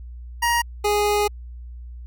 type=tone pair in turn; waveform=25% pulse; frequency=945 / 414.4 Hz; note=A#5 / G#4; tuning=+23 / -4 cents; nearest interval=octave + major second; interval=1427 cents; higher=first; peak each=-14 dBFS; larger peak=neither; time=0.42-0.62 / 0.84-1.28 s; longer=second; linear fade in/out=10 ms; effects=added 60 Hz sine -34 dBFS peak until 2.06 s